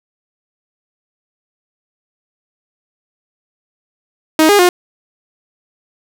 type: tone with pitch steps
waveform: sawtooth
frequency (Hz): 314.5 / 408.7 / 357.3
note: D#4 / G#4 / F4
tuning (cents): +19 / -28 / +40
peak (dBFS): -3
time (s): 4.39-4.69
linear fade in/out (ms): 2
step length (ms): 100
effects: none